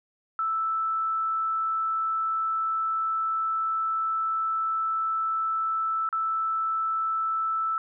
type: tone with dropouts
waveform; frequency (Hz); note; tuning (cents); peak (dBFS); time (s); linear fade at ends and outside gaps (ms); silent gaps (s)
sine; 1318.5; E6; 0; -24; 0.39-7.78; 1; 6.09-6.127
effects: none